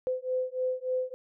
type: beating tone pair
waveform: sine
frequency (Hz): 509 / 512.4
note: C5 / C5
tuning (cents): -48 / -36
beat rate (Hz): 3.4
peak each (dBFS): -31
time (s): 0.07-1.14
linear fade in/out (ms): 0
effects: none